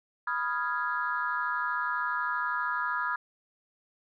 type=chord; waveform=sine; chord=F half-diminished seventh; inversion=second; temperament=equal; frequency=987.8 / 1244.5 / 1396.9 / 1661.2 Hz; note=Cb6 / Eb6 / F6 / Ab6; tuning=0 / 0 / 0 / 0 cents; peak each=-33 dBFS; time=0.27-3.16 s; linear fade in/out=5 ms; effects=tanh soft clip ceiling -17 dBFS